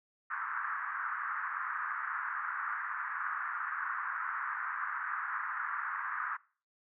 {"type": "band-pass noise", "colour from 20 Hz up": "pink", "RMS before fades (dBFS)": -37, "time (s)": [0.3, 6.37], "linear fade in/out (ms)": 10, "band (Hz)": [1100, 1700], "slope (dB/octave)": 48, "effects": ["noise-tail reverb RT60 0.4 s tail -22 dB re dry"]}